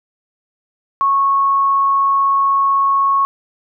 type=tone; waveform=sine; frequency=1101 Hz; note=C#6; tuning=12 cents flat; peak=-11 dBFS; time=1.01-3.25 s; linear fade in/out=0 ms; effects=none